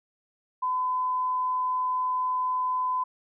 sine tone, 1012 Hz, B5, 42 cents sharp, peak -24 dBFS, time 0.62-3.04 s, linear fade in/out 10 ms, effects none

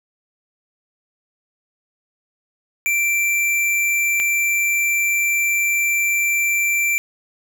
square tone pair in turn, 2349 / 2349 Hz, D7 / D7, 0 / 0 cents, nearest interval unison, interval 0 cents, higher neither, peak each -17 / -17 dBFS, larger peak neither, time 2.86-4.2 / 4.2-6.98 s, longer second, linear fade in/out 0 ms, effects none

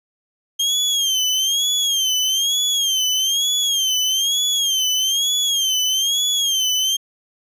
30% pulse tone with vibrato, 3200 Hz, G7, 35 cents sharp, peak -14 dBFS, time 0.59-6.97 s, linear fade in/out 10 ms, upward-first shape sine, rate 1.1 Hz, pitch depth 110 cents each way, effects resampled to 32000 Hz

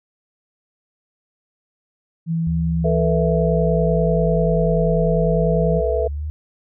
sine tone, 164.81 Hz, E3, in tune, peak -18 dBFS, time 2.26-5.82 s, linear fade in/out 50 ms
sine linear two-way sweep, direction down then up, 77.3 to 41.48 to 77.3 Hz, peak -23 dBFS, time 2.47-6.3 s, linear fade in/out 0 ms, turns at 5.08 s
sine chord, A suspended second, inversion none, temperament equal with one note detuned, 440 / 490.2 / 659.3 Hz, A4 / B4 / E5, 0 / -13 / 0 cents, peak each -22 dBFS, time 2.84-6.08 s, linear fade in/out 10 ms
effects none

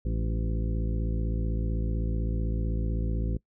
harmonic tone with a mistuned harmonic, 55.8 Hz, A1, 25 cents sharp, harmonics 1 / 2 / 3 / 4 / 5 / 6 / 7 / 9, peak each -27 / -33 / -37 / -39 / -41 / -43 / -44 / -46 dBFS, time 0.05-3.37 s, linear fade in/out 5 ms, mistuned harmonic 4, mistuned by -67 cents, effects noise-tail reverb RT60 0.1 s tail -22 dB re dry

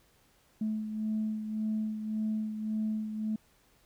sine beating tone pair, 216.2 / 218 Hz, A3 / A3, -30 / -16 cents, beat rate 1.8 Hz, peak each -30 / -38 dBFS, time 0.61-3.36 s, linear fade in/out 5 ms, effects tanh soft clip ceiling -24 dBFS + pink hiss -66 dBFS RMS until 3.85 s

